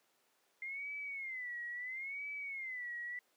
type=tone with vibrato; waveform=sine; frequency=2093 Hz; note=C7; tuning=in tune; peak=-40 dBFS; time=0.62-3.19 s; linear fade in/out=2 ms; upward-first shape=sine; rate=0.74 Hz; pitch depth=160 cents each way; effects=pink hiss -74 dBFS RMS until 3.36 s + high-pass 400 Hz 12 dB/octave